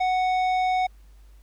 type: tone with tanh clipping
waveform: triangle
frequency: 740 Hz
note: F#5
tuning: in tune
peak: -22 dBFS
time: 0-0.87 s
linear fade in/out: 10 ms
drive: 15 dB
effects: added 50 Hz sine -47 dBFS peak until 1.42 s + pink hiss -64 dBFS RMS until 1.42 s